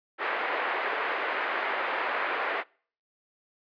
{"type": "band-pass noise", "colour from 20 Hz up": "white", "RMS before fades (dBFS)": -30, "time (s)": [0.18, 2.64], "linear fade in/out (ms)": 50, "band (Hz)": [390, 2100], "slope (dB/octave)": 24, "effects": ["noise-tail reverb RT60 0.5 s tail -26 dB re dry", "resampled to 11025 Hz"]}